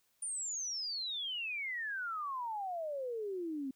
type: exponential sweep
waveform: sine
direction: down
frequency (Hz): 9397 to 259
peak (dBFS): -36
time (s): 0.22-3.71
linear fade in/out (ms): 5
effects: white hiss -75 dBFS RMS until 3.75 s